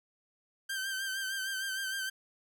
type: tone with vibrato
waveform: sawtooth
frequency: 1561 Hz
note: G6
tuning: 8 cents flat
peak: -30 dBFS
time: 0.69-2.1 s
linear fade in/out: 10 ms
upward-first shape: sine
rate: 6.5 Hz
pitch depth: 40 cents each way
effects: none